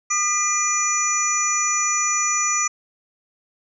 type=tone cluster; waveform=sine; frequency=1217 / 1985 / 2404 / 5950 / 6880 Hz; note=D#6 / B6 / D7 / F#8 / A8; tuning=-39 / +8 / +40 / +9 / -40 cents; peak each=-24 / -30 / -29 / -21 / -26 dBFS; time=0.1-2.68 s; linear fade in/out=10 ms; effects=none